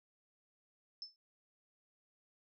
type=tone with exponential decay; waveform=sine; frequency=5274 Hz; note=E8; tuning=in tune; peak=-39 dBFS; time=1.02-1.16 s; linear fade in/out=1 ms; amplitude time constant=30 ms; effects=none